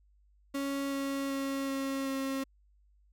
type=tone with pitch steps; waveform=35% pulse; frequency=277.2 / 275.3 / 273.4 / 271.5 / 269.6 Hz; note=C#4 / C#4 / C#4 / C#4 / C#4; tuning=0 / -12 / -24 / -36 / -48 cents; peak=-30 dBFS; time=0.54-2.44 s; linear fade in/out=10 ms; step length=380 ms; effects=added 50 Hz sine -62 dBFS peak until 3.12 s